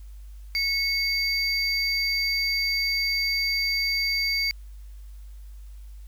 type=tone pair together; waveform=triangle; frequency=2195 / 4667 Hz; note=C#7 / D8; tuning=-18 / -12 cents; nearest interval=octave + minor second; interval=1306 cents; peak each=-24 dBFS; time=0.55-4.51 s; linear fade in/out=0 ms; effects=added 50 Hz sine -39 dBFS peak until 6.07 s + white hiss -62 dBFS RMS until 6.07 s